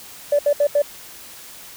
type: tone bursts at uneven times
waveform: sine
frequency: 580 Hz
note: D5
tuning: 22 cents flat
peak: -12 dBFS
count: 4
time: 0.32-0.39 / 0.46-0.53 / 0.6-0.67 / 0.75-0.82 s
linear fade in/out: 5 ms
effects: tanh soft clip ceiling -8 dBFS + white hiss -40 dBFS RMS until 1.76 s